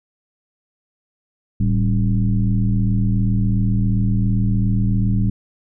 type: tone with frequency modulation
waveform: sine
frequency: 110.5 Hz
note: A2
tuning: 8 cents sharp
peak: -14 dBFS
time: 1.6-5.3 s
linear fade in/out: 5 ms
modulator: 82.8 Hz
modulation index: 1.2
effects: none